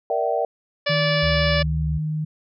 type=chord; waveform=sine; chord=E half-diminished seventh; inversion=second; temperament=equal with one note detuned; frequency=466.2 / 587.3 / 659.3 / 766.5 Hz; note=Bb4 / D5 / E5 / G5; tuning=0 / 0 / 0 / -39 cents; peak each=-25 dBFS; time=0.1-0.45 s; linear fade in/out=2 ms
type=harmonic tone; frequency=580 Hz; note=D5; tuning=22 cents flat; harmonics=1 / 2 / 3 / 4 / 5 / 6 / 7 / 8 / 9; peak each=-22 / -30 / -26 / -28 / -29 / -32 / -33 / -34 / -31 dBFS; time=0.86-1.63 s; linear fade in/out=10 ms
type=tone with pitch glide; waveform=sine; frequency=155.56 to 154.4 Hz; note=D#3 to D#3; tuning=0 to -13 cents; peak=-22 dBFS; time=0.89-2.25 s; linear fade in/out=10 ms; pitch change=-13 cents; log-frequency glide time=1.59-1.96 s
type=tone with vibrato; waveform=sine; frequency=71.2 Hz; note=C#2; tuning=47 cents sharp; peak=-23 dBFS; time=1.22-1.99 s; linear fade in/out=20 ms; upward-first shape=sine; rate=5.8 Hz; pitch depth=30 cents each way
effects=none